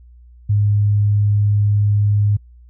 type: tone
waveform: sine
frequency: 103.3 Hz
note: G#2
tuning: 9 cents flat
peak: -12 dBFS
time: 0.49-2.37 s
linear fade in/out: 10 ms
effects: noise-tail reverb RT60 0.1 s tail -26 dB re dry + added 60 Hz sine -41 dBFS peak until 2.69 s